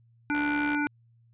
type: harmonic tone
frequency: 293.7 Hz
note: D4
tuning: in tune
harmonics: 1 / 3 / 5 / 7 / 8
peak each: -27 / -34 / -30 / -43 / -36 dBFS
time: 0.3-0.87 s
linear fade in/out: 0 ms
type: click train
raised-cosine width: 0.3 ms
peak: -20 dBFS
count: 29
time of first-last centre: 0.35-0.747 s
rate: 70.5 Hz
effects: added 116 Hz sine -58 dBFS peak until 1.33 s + resampled to 8000 Hz